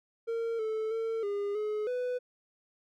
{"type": "tone with pitch steps", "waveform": "triangle", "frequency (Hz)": [459.2, 437.9, 451.1, 405.7, 424.4, 497.3], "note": ["A#4", "A4", "A4", "G#4", "G#4", "B4"], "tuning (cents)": [-26, -8, 43, -41, 38, 12], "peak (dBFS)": -28, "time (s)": [0.27, 2.19], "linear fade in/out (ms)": 20, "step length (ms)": 320, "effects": []}